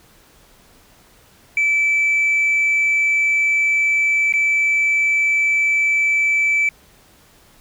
sine tone with dropouts, 2315 Hz, D7, 25 cents flat, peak -12 dBFS, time 1.57-6.69 s, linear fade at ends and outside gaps 2 ms, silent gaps 4.325-4.337 s, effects tanh soft clip ceiling -12 dBFS + pink hiss -51 dBFS RMS until 7.6 s

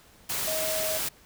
sine tone in noise, 632 Hz, D#5, 27 cents sharp, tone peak -30 dBFS, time 0.47-0.98 s, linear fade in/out 10 ms, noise white, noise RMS -30 dBFS, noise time 0.29-1.09 s, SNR -3 dB, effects pink hiss -56 dBFS RMS until 1.25 s

